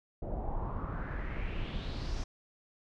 brown noise with low-pass filter sweep, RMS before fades -36 dBFS, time 0.22-2.24 s, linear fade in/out 5 ms, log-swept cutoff 600 to 5900 Hz, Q 3.9, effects none

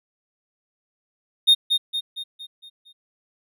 triangle tone with echo, 3686 Hz, A#7, 20 cents flat, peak -9 dBFS, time 1.47-1.55 s, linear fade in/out 20 ms, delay 230 ms, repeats 6, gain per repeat -6 dB, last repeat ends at 2.93 s, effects none

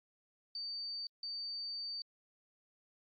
sine tone bursts at uneven times, 4600 Hz, D8, 37 cents flat, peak -39 dBFS, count 2, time 0.55-1.07 / 1.23-2.02 s, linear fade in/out 2 ms, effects AAC 48 kbps

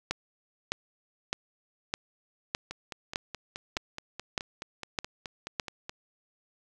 two click trains, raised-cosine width 0.2 ms, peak -20 / -11 dBFS, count 16 / 10, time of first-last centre 2.71-5.895 / 0.11-5.598 s, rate 4.71 / 1.64 Hz, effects none

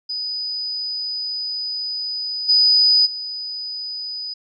sine tone with level steps, 4978 Hz, D#8, in tune, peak -23 / -11 / -26 dBFS, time 0.09-4.34 s, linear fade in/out 10 ms, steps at 2.48 / 3.05 s, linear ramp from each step 20 ms, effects none

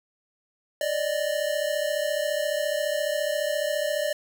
square tone pair together, 580.5 / 615 Hz, D5 / D#5, -20 / -20 cents, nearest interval minor second, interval 100 cents, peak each -28 dBFS, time 0.81-4.13 s, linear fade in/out 2 ms, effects none

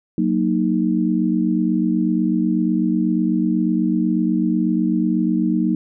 sine chord, D# minor, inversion first, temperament equal, 185 / 233.1 / 311.1 Hz, F#3 / A#3 / D#4, 0 / 0 / 0 cents, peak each -20 dBFS, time 0.18-5.75 s, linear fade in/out 2 ms, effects none

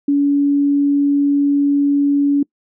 sine tone, 284.2 Hz, C#4, 43 cents sharp, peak -11 dBFS, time 0.08-2.43 s, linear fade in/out 5 ms, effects noise-tail reverb RT60 0.1 s tail -25 dB re dry

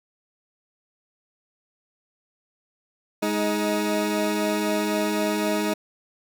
20% pulse tone pair together, 208.7 / 315 Hz, G#3 / D#4, +9 / +21 cents, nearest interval perfect fifth, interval 712 cents, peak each -20 dBFS, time 3.22-5.74 s, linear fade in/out 10 ms, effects none

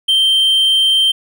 triangle tone, 3136 Hz, G7, in tune, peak -8 dBFS, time 0.08-1.12 s, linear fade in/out 10 ms, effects none

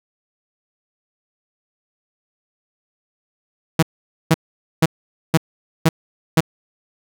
sawtooth tone bursts, 161.4 Hz, E3, 36 cents flat, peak -6 dBFS, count 6, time 3.79-6.406 s, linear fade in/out 5 ms, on 36 ms, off 480 ms, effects none

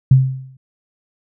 sine tone with exponential decay, 131.6 Hz, C3, 10 cents sharp, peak -3 dBFS, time 0.11-0.57 s, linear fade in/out 5 ms, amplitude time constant 98 ms, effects none

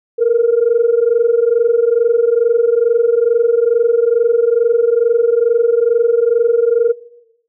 sine tone pair together, 455.1 / 477.4 Hz, A#4 / A#4, -42 / +41 cents, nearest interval minor second, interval 83 cents, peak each -12 dBFS, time 0.18-6.93 s, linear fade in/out 20 ms, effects noise-tail reverb RT60 0.9 s tail -20 dB re dry + tanh soft clip ceiling -4 dBFS

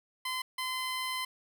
15% pulse tone bursts at uneven times, 1028 Hz, C6, 31 cents flat, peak -26 dBFS, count 2, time 0.25-0.42 / 0.58-1.25 s, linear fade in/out 5 ms, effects none

